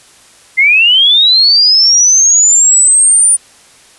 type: linear sweep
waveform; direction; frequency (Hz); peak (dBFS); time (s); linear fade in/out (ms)
sine; up; 2050 to 9397; -4; 0.57-3.37; 20
effects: white hiss -42 dBFS RMS until 3.98 s + resampled to 24000 Hz